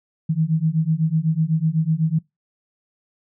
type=beating tone pair; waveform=sine; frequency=155.56 / 163.56 Hz; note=D#3 / E3; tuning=0 / -13 cents; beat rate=8 Hz; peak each=-20 dBFS; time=0.29-2.19 s; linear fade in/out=10 ms; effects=noise-tail reverb RT60 0.2 s tail -24 dB re dry